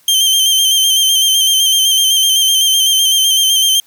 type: tone with vibrato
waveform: sawtooth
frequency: 3136 Hz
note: G7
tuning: in tune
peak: -6 dBFS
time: 0.08-3.8 s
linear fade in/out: 2 ms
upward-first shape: square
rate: 7.9 Hz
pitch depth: 31 cents each way
effects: white hiss -51 dBFS RMS until 3.86 s + high-pass 80 Hz 12 dB/octave